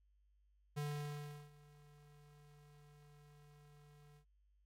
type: tone with ADSR envelope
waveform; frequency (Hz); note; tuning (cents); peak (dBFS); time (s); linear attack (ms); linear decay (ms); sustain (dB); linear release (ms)
square; 146.83; D3; 0; -39; 0.76-4.25; 19; 720; -23; 89
effects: added 50 Hz sine -70 dBFS peak until 4.65 s + AAC 64 kbps